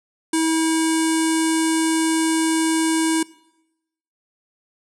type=tone with low-pass filter; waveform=square; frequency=322.2 Hz; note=E4; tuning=39 cents flat; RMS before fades=-19 dBFS; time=0.33-3.23 s; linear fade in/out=5 ms; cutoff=9000 Hz; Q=5.5; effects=noise-tail reverb RT60 0.9 s tail -22 dB re dry